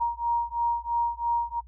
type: beating tone pair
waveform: sine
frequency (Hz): 940 / 943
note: A#5 / A#5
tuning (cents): +14 / +20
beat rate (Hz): 3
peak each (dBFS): -27 / -27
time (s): 0-1.61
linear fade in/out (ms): 20
effects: noise-tail reverb RT60 0.1 s tail -25 dB re dry + added 60 Hz sine -46 dBFS peak until 1.67 s